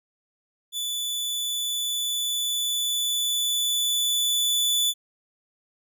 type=tone with level ramp; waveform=sawtooth; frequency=3475 Hz; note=A7; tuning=22 cents flat; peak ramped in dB=-24 to -17 dBFS; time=0.72-4.94 s; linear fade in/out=50 ms; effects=none